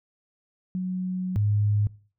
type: tone pair in turn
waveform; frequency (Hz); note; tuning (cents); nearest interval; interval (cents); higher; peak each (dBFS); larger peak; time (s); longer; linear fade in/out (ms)
sine; 184.2 / 103.92; F#3 / G#2; -7 / +2; minor seventh; 991; first; -25 / -20; second; 0.75-1.36 / 1.36-1.87; first; 0
effects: noise-tail reverb RT60 0.4 s tail -20 dB re dry